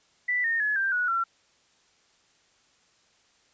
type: tone with pitch steps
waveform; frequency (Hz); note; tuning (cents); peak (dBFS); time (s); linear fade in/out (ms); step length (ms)
sine; 1977 / 1834 / 1701.3 / 1578.2 / 1464.1 / 1358.2; B6 / A#6 / G#6 / G6 / F#6 / F6; +1 / -29 / +41 / +11 / -19 / -49; -23; 0.28-1.24; 10; 160
effects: white hiss -64 dBFS RMS until 3.53 s + resampled to 16000 Hz